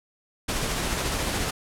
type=noise with tremolo; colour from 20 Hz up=pink; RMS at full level=-26 dBFS; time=0.48-1.51 s; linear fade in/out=10 ms; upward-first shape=sine; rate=14 Hz; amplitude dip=25%; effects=low-pass 11000 Hz 12 dB/octave